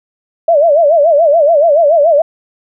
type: tone with vibrato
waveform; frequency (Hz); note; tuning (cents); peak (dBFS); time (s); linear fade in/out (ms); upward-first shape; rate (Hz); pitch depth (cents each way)
sine; 622.3; D#5; 0; -5; 0.48-2.22; 5; sine; 7; 170
effects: none